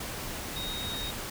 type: tone in noise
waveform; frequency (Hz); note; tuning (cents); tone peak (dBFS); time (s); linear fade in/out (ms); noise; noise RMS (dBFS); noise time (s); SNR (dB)
sine; 3745; A#7; +7; -35; 0.56-1.11; 5; pink; -37; 0-1.3; -1
effects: none